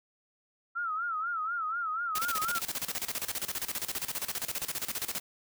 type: tone with vibrato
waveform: sine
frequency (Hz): 1333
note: E6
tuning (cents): +19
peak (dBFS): -30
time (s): 0.75-2.6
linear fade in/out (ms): 20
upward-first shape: sine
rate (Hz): 4.1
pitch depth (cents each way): 120
type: noise with tremolo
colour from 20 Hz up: white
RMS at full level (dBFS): -33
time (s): 2.15-5.2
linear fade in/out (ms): 5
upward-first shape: square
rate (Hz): 15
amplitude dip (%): 80
effects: none